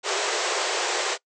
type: band-pass noise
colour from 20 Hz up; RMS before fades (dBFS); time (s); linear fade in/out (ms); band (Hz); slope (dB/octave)
pink; -26; 0.03-1.18; 50; 360 to 8100; 96
effects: noise-tail reverb RT60 0.1 s tail -22 dB re dry